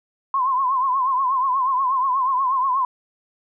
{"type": "tone with vibrato", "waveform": "sine", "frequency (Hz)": 1046.5, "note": "C6", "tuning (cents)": 0, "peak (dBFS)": -17, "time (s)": [0.34, 2.85], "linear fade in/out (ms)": 2, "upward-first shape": "triangle", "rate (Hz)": 8.3, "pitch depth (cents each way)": 110, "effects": []}